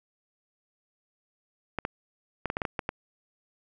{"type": "clicks", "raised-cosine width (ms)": 0.5, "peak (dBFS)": -14, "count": 9, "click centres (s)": [1.787, 1.851, 2.457, 2.501, 2.569, 2.618, 2.652, 2.792, 2.891], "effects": []}